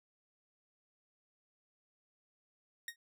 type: tone with exponential decay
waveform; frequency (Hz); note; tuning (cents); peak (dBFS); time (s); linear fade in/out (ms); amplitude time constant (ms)
sawtooth; 1864.7; A#6; 0; -33; 2.88-2.96; 2; 17
effects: none